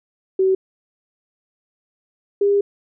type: tone pair in turn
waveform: sine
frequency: 379.8 / 403.2 Hz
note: F#4 / G4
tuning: +45 / +49 cents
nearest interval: minor second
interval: 104 cents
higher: second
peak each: -13 dBFS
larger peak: neither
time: 0.39-0.55 / 2.41-2.61 s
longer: second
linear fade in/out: 5 ms
effects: none